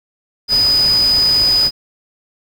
sine tone in noise, 4978 Hz, D#8, in tune, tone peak -10 dBFS, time 0.48-1.71 s, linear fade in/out 50 ms, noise pink, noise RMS -26 dBFS, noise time 0.48-1.71 s, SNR +13 dB, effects none

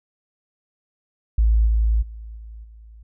sine tone with level steps, 55 Hz, A1, in tune, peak -13 / -15 / -33 / -35 / -41 dBFS, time 1.38-3.03 s, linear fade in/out 5 ms, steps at 1.66 / 2.01 / 2.36 / 2.63 s, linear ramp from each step 20 ms, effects none

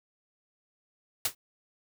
white noise with exponential decay, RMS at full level -22 dBFS, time 1.25-1.35 s, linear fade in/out 5 ms, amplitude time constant 20 ms, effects none

